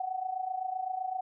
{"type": "tone with amplitude modulation", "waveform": "sine", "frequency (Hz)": 749, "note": "F#5", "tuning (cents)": 21, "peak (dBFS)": -28, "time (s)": [0, 1.21], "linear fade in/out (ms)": 5, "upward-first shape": "sine", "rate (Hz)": 27.8, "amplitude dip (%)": 75, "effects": []}